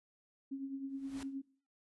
sine tone with tremolo, 271.9 Hz, C#4, 33 cents flat, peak -36 dBFS, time 0.51-1.42 s, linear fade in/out 10 ms, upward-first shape triangle, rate 9.6 Hz, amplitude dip 65%
pink noise with exponential growth, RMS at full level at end -46 dBFS, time 0.89-1.23 s, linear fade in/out 2 ms, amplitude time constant 73 ms
effects noise-tail reverb RT60 0.4 s tail -18 dB re dry + resampled to 24000 Hz

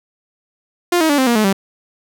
sawtooth tone with pitch steps, 351 / 318.2 / 288.4 / 261.4 / 237 / 214.8 / 194.73 Hz, F4 / D#4 / D4 / C4 / A#3 / A3 / G3, +9 / +39 / -31 / -1 / +29 / -41 / -11 cents, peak -8 dBFS, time 0.92-1.529 s, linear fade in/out 5 ms, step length 87 ms, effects none

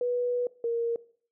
sine tone pair in turn, 489.3 / 466.3 Hz, B4 / A#4, -16 / +1 cents, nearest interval minor second, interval 83 cents, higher first, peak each -25 dBFS, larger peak neither, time 0.01-0.47 / 0.64-0.96 s, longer first, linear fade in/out 2 ms, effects noise-tail reverb RT60 0.5 s tail -20 dB re dry

